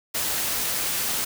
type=noise; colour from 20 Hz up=white; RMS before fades=-26 dBFS; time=0.14-1.25 s; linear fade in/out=10 ms; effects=none